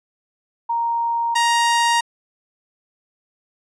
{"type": "tone pair in turn", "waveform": ["sine", "sawtooth"], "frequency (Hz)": [932.3, 937.7], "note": ["A#5", "A#5"], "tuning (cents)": [0, 10], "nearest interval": "unison", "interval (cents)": 10, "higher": "second", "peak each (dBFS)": [-18, -11], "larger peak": "second", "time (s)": [[0.69, 1.35], [1.35, 2.01]], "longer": "neither", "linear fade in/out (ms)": 10, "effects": ["resampled to 22050 Hz"]}